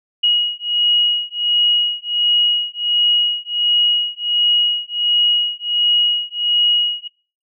sine beating tone pair, 2895 / 2896.4 Hz, F#7 / F#7, -38 / -38 cents, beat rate 1.4 Hz, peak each -17 dBFS, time 0.23-7.08 s, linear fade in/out 10 ms, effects noise-tail reverb RT60 0.4 s tail -23 dB re dry

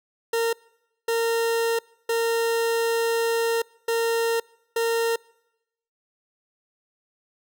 40% pulse tone bursts at uneven times, 460 Hz, A#4, 23 cents flat, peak -20 dBFS, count 5, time 0.33-0.53 / 1.08-1.79 / 2.09-3.62 / 3.88-4.4 / 4.76-5.16 s, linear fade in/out 5 ms, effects noise-tail reverb RT60 0.9 s tail -25 dB re dry

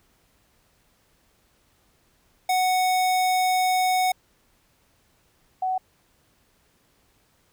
square / sine tone pair in turn, 740 / 748.2 Hz, F#5 / F#5, 0 / +19 cents, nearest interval unison, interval 19 cents, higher second, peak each -20 / -22 dBFS, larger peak first, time 2.49-4.12 / 5.62-5.78 s, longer first, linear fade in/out 5 ms, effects pink hiss -64 dBFS RMS until 7.52 s

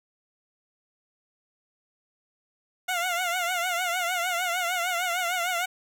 15% pulse tone with vibrato, 711 Hz, F5, 31 cents sharp, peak -19 dBFS, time 2.88-5.66 s, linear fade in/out 10 ms, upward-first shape triangle, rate 6.6 Hz, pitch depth 100 cents each way, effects none

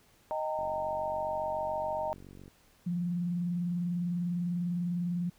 sine chord, Eb major, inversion none, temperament equal with one note detuned, 622.3 / 784 / 916.3 Hz, Eb5 / G5 / Bb5, 0 / 0 / -30 cents, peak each -33 / -38 / -35 dBFS, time 0.31-2.13 s, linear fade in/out 0 ms
click train, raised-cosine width 3 ms, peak -37 dBFS, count 90, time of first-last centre 0.59-2.48 s, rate 47.1 Hz
sine tone with vibrato, 174.61 Hz, F3, in tune, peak -29 dBFS, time 2.86-5.3 s, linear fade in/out 10 ms, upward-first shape sine, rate 20 Hz, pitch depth 67 cents each way
effects pink hiss -64 dBFS RMS until 5.38 s

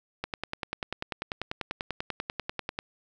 click train, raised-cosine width 0.3 ms, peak -15 dBFS, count 27, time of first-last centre 0.24-2.789 s, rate 10.2 Hz, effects none

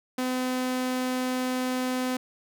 sawtooth tone, 254.5 Hz, C4, 48 cents flat, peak -22 dBFS, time 0.18-2.17 s, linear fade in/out 5 ms, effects none

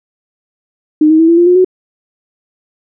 sine tone with pitch steps, 306.4 / 316.1 / 326.1 / 336.5 / 347.1 / 358.1 / 369.5 Hz, D#4 / D#4 / E4 / E4 / F4 / F4 / F#4, -27 / +27 / -19 / +36 / -11 / +43 / -2 cents, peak -4 dBFS, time 1.01-1.647 s, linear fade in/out 5 ms, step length 91 ms, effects none

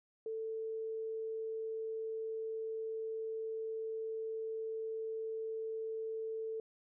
sine tone, 443.9 Hz, A4, 15 cents sharp, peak -37 dBFS, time 0.26-6.6 s, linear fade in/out 2 ms, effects none

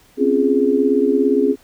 sine chord, Db major seventh, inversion third, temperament just, 259.9 / 277.2 / 346.5 / 415.8 Hz, C4 / Db4 / F4 / Ab4, -11 / 0 / -14 / +2 cents, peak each -19 / -18 / -22 / -16 dBFS, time 0.17-1.56 s, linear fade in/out 50 ms, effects pink hiss -52 dBFS RMS until 1.63 s

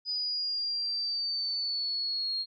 sine exponential sweep, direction down, 4978 to 4247 Hz, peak -29 dBFS, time 0.05-2.46 s, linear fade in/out 50 ms, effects none

